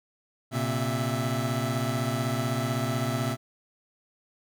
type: tone cluster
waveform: 25% pulse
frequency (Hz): 117.8 / 133.7 / 659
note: A#2 / C3 / E5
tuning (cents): +19 / +38 / -1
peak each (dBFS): -25 / -27 / -30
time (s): 0.51-3.37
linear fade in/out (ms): 50
effects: none